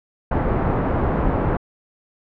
pink low-pass noise, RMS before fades -20 dBFS, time 0.31-1.57 s, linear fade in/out 5 ms, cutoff 1100 Hz, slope 12 dB/octave, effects low-pass 2000 Hz 12 dB/octave

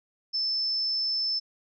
sine tone, 5274 Hz, E8, in tune, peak -25 dBFS, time 0.33-1.4 s, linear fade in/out 20 ms, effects none

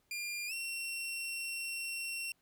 sawtooth tone with pitch glide, 2400 to 2725 Hz, D7 to F7, +37 to -43 cents, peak -34 dBFS, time 0.11-2.32 s, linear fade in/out 2 ms, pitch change +220 cents, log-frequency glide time 0.47-0.53 s, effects pink hiss -75 dBFS RMS until 2.41 s

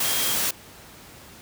sine tone in noise, 3236 Hz, G#7, 46 cents flat, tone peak -31 dBFS, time 0.04-0.35 s, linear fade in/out 5 ms, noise white, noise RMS -24 dBFS, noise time 0-0.51 s, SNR -10 dB, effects pink hiss -46 dBFS RMS until 1.41 s + high-pass 60 Hz 12 dB/octave

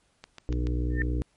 click train, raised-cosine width 0.2 ms, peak -24 dBFS, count 4, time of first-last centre 0.24-0.67 s, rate 6.98 Hz
harmonic tone, 60.5 Hz, B1, 35 cents flat, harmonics 1 / 2 / 4 / 5 / 6 / 7 / 8, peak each -26 / -32 / -42 / -34 / -43 / -42 / -45 dBFS, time 0.49-1.22 s, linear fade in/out 0 ms
sine tone with exponential growth, 1803 Hz, A6, 42 cents sharp, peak -23 dBFS, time 0.9-1.02 s, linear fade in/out 1 ms, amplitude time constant 25 ms
effects pink hiss -68 dBFS RMS until 1.36 s + MP3 48 kbps

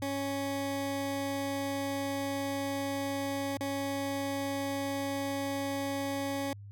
20% pulse tone with dropouts, 277.2 Hz, C#4, in tune, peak -27 dBFS, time 0.02-6.53 s, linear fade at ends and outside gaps 2 ms, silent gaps 3.571-3.607 s, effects added 101 Hz sine -44 dBFS peak until 6.71 s

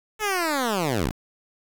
10% pulse linear sweep, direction down, 440 to 36.52 Hz, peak -14 dBFS, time 0.19-1.13 s, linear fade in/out 50 ms, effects 7-bit

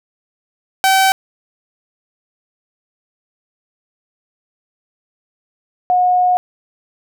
sawtooth / sine tone pair in turn, 768 / 724.9 Hz, G5 / F#5, -36 / -36 cents, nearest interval minor second, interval 100 cents, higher first, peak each -6 / -10 dBFS, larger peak first, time 0.84-1.12 / 5.9-6.37 s, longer second, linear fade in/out 0 ms, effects none

